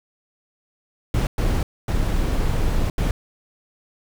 brown noise bursts at uneven times, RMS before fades -20 dBFS, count 4, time 1.14-1.27 / 1.38-1.63 / 1.88-2.9 / 2.98-3.11 s, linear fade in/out 2 ms, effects none

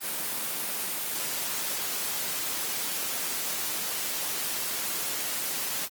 white noise, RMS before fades -31 dBFS, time 0-5.89 s, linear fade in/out 50 ms, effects high-pass 150 Hz 12 dB/octave + Opus 24 kbps

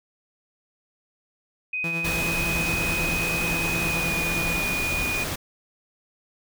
sine tone with pitch glide, 2504 to 2458 Hz, D#7 to D#7, +10 to -22 cents, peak -25 dBFS, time 1.73-5.24 s, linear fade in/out 5 ms, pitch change -32 cents, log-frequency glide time 3.81-4.12 s
sawtooth tone with tremolo, 166.9 Hz, E3, 22 cents sharp, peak -24 dBFS, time 1.84-4.6 s, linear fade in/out 0 ms, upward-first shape triangle, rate 9.5 Hz, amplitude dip 60%
pink noise, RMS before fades -29 dBFS, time 2.04-5.36 s, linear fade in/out 10 ms
effects none

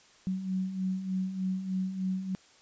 sine beating tone pair, 185 / 188.3 Hz, F#3 / F#3, 0 / +31 cents, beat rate 3.3 Hz, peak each -37 / -30 dBFS, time 0.27-2.35 s, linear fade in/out 0 ms, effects white hiss -59 dBFS RMS until 2.61 s + resampled to 16000 Hz

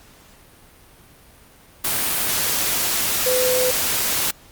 sine tone in noise, 506 Hz, B4, 42 cents sharp, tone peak -18 dBFS, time 3.26-3.71 s, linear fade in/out 5 ms, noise white, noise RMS -21 dBFS, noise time 1.84-4.31 s, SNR 0 dB, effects pink hiss -49 dBFS RMS until 4.51 s + Opus 48 kbps

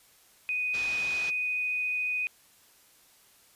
sine tone with vibrato, 2489 Hz, D#7, in tune, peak -27 dBFS, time 0.49-2.27 s, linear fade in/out 0 ms, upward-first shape sine, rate 14 Hz, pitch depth 8 cents each way
white low-pass noise, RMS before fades -42 dBFS, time 0.73-1.31 s, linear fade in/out 20 ms, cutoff 5700 Hz, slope 24 dB/octave
effects white hiss -60 dBFS RMS until 3.55 s + resampled to 32000 Hz

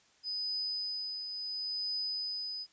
sine tone with tremolo, 4999 Hz, D#8, 7 cents sharp, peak -32 dBFS, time 0.23-2.67 s, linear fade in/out 50 ms, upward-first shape triangle, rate 0.72 Hz, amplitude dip 50%, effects white hiss -66 dBFS RMS until 2.72 s + resampled to 16000 Hz

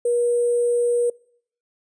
sine tone with sample-and-hold, 480 Hz, B4, 49 cents flat, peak -17 dBFS, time 0.05-1.1 s, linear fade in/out 5 ms, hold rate 8820 Hz, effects noise-tail reverb RT60 0.6 s tail -24 dB re dry + resampled to 22050 Hz

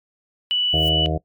sine tone, 2960 Hz, F#7, in tune, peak -17 dBFS, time 0.51-1.06 s, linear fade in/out 0 ms
violet noise with exponential growth, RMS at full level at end -34 dBFS, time 0.62-0.89 s, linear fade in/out 5 ms, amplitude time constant 58 ms
harmonic tone, 78.8 Hz, D#2, 23 cents sharp, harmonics 1 / 2 / 4 / 5 / 6 / 7 / 8 / 9, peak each -24 / -24 / -29 / -32 / -31 / -34 / -29 / -30 dBFS, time 0.73-1.18 s, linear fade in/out 10 ms
effects noise-tail reverb RT60 0.1 s tail -20 dB re dry + MP3 96 kbps

